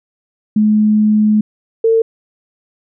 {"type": "tone pair in turn", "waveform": "sine", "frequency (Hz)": [213, 451.3], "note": ["G#3", "A4"], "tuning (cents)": [44, 44], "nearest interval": "octave + minor second", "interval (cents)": 1300, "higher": "second", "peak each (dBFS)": -8, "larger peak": "neither", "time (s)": [[0.56, 1.41], [1.84, 2.02]], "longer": "first", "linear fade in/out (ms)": 5, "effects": []}